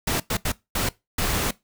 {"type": "noise bursts at uneven times", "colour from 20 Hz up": "pink", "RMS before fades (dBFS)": -24, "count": 5, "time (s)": [[0.07, 0.2], [0.3, 0.37], [0.45, 0.52], [0.75, 0.89], [1.18, 1.51]], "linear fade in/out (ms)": 5, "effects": ["noise-tail reverb RT60 0.2 s tail -20 dB re dry"]}